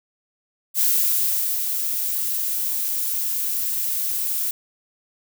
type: noise with ADSR envelope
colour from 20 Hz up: violet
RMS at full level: -18 dBFS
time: 0.74-4.51 s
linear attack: 64 ms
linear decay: 780 ms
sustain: -6 dB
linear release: 3 ms
effects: none